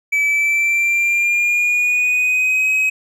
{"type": "tone with pitch glide", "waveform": "triangle", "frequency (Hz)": [2301, 2538], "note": ["D7", "D#7"], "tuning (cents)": [-36, 34], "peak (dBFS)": -12, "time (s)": [0.12, 2.9], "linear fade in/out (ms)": 10, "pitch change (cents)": 170, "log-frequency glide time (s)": [0.23, 2.7], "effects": []}